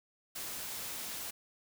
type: noise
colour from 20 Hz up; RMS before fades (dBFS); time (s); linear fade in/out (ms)
white; -41; 0.35-1.31; 10
effects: none